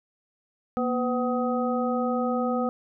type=harmonic tone with a mistuned harmonic; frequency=251.8 Hz; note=B3; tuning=34 cents sharp; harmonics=1 / 2 / 3 / 5; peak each=-26 / -28 / -31 / -32 dBFS; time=0.77-2.69 s; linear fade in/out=0 ms; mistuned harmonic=1; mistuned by=-95 cents; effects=none